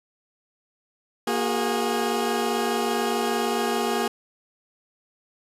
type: tone cluster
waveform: 20% pulse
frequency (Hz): 234.2 / 363.7 / 410.6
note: A#3 / F#4 / G#4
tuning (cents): +8 / -30 / -20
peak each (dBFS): -22 / -24 / -21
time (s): 1.27-4.08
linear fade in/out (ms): 5
effects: resampled to 32000 Hz